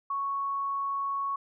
sine tone, 1108.7 Hz, C#6, in tune, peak -28 dBFS, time 0.1-1.36 s, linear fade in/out 5 ms, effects none

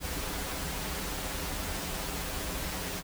pink noise with comb filter, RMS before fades -35 dBFS, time 0-3.03 s, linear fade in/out 50 ms, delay 8.6 ms, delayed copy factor -0.7, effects none

